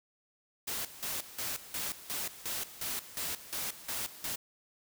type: noise with tremolo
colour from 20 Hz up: white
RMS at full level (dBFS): -36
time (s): 0.67-4.36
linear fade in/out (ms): 10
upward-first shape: square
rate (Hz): 2.8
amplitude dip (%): 80
effects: none